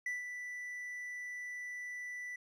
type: tone with ADSR envelope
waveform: triangle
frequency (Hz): 1975.5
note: B6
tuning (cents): 0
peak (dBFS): -32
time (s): 0.06-2.36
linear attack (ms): 4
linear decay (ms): 160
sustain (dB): -7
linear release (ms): 5
effects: resampled to 32000 Hz